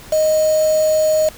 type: tone with quantisation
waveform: sine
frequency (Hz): 622.3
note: D#5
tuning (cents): 0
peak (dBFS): -12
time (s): 0.12-1.29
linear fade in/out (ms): 5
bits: 4
effects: pink hiss -39 dBFS RMS until 1.37 s